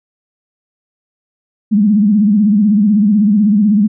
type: tone with vibrato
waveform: sine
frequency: 207.7 Hz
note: G#3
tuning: in tune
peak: -7 dBFS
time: 1.71-3.88 s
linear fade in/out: 20 ms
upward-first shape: sine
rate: 16 Hz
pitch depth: 110 cents each way
effects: none